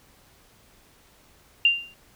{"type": "tone with exponential decay", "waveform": "sine", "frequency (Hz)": 2785, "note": "F7", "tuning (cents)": -5, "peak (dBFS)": -12, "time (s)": [1.65, 1.94], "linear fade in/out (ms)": 2, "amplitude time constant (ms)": 62, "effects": ["pink hiss -57 dBFS RMS until 2.15 s"]}